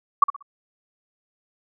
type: tone with echo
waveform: sine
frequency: 1133 Hz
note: C#6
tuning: 37 cents sharp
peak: -9 dBFS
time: 0.22-0.24 s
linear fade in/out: 5 ms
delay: 62 ms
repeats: 3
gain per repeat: -11 dB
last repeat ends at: 0.426 s
effects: none